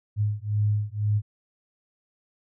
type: beating tone pair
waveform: sine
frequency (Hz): 103.83 / 105.83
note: G#2 / G#2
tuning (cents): 0 / +33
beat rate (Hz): 2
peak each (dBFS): -25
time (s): 0.16-1.22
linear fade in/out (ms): 50
effects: none